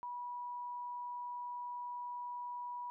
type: tone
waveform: sine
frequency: 975 Hz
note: B5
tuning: 23 cents flat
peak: -40 dBFS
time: 0.03-2.9 s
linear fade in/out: 0 ms
effects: none